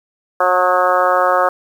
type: harmonic tone with a mistuned harmonic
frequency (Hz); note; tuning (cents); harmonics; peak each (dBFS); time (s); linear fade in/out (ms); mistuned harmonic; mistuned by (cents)
181.4; F#3; -34; 2 / 3 / 4 / 5 / 6 / 7 / 8 / 9; -26 / -16 / -18 / -22 / -19 / -17 / -24 / -26; 0.4-1.49; 5; 8; +22
effects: 7-bit

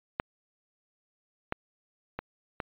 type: clicks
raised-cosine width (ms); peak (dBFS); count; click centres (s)
0.5; -12 / -14 / -18 / -17; 4; 0.199 / 1.524 / 2.19 / 2.602
effects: resampled to 8000 Hz

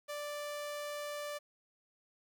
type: tone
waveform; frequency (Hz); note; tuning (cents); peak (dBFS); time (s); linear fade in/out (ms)
sawtooth; 587.3; D5; 0; -35; 0.08-1.39; 20
effects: 11-bit

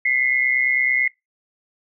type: tone pair together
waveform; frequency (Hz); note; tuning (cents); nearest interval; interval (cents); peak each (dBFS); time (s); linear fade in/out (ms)
sine; 2015 / 2144; B6 / C7; +34 / +42; minor second; 108; -19; 0.05-1.08; 5
effects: noise-tail reverb RT60 0.2 s tail -24 dB re dry

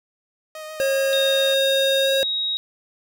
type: tone with vibrato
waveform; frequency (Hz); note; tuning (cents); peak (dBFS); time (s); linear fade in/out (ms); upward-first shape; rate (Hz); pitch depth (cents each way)
sawtooth; 622.3; D#5; 0; -29; 0.55-1.54; 2; sine; 7.1; 14
type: tone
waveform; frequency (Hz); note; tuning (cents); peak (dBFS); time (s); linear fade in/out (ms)
square; 542; C#5; -39; -19; 0.8-2.23; 0
type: tone with pitch glide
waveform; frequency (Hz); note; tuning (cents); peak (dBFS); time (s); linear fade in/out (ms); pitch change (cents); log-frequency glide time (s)
sine; 3713 to 3793; A#7 to A#7; -8 to +29; -21; 1.13-2.57; 0; +37; 2.02-2.08
effects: none

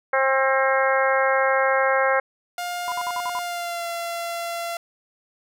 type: harmonic tone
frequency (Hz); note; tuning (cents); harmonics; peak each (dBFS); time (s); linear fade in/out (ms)
267; C4; +35; 2 / 3 / 4 / 5 / 6 / 7 / 8; -21 / -25 / -26 / -26 / -25 / -29 / -29; 0.13-2.2; 5
type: tone with pitch glide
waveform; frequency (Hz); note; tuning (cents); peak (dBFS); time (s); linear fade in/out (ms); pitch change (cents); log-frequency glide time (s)
sawtooth; 707 to 682.5; F5 to F5; +21 to -40; -23; 2.58-4.77; 2; -61; 3.36-3.87
type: tone bursts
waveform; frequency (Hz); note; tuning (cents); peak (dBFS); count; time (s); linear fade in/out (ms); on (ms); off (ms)
sine; 1003; B5; +26; -25; 6; 2.88-3.39; 0; 40; 54
effects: none

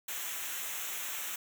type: noise with comb filter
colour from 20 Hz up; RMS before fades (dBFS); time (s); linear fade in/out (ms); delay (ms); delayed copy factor
white; -38; 0.08-1.36; 5; 0.21; -0.75
effects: none

